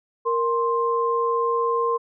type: tone pair together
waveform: sine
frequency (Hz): 466.2 / 1050.5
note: A#4 / C6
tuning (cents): 0 / +7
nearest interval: octave + major second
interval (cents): 1407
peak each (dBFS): -22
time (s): 0.25-1.98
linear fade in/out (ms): 20
effects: none